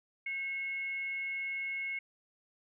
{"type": "tone with frequency modulation", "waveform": "sine", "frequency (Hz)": 2181, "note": "C#7", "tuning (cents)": -29, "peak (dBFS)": -34, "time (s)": [0.26, 1.99], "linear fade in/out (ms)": 5, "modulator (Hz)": 608, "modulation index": 0.23, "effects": []}